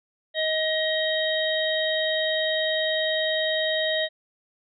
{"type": "harmonic tone", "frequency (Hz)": 630, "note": "D#5", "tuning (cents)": 21, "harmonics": [1, 3, 5, 6], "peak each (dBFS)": [-25, -28, -32, -28], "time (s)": [0.34, 4.09], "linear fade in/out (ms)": 50, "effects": []}